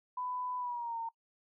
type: tone with pitch glide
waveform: sine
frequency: 998 to 915.2 Hz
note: B5 to A#5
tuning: +18 to -32 cents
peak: -35 dBFS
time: 0.17-1.09 s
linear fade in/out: 5 ms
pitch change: -150 cents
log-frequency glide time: 0.58-0.98 s
effects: noise-tail reverb RT60 0.1 s tail -22 dB re dry